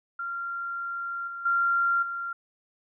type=tone with level steps; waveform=sine; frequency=1383 Hz; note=F6; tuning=17 cents flat; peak=-30 / -34 / -21 / -30 dBFS; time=0.19-2.33 s; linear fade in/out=5 ms; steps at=1.27 / 1.45 / 2.02 s; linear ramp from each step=10 ms; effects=none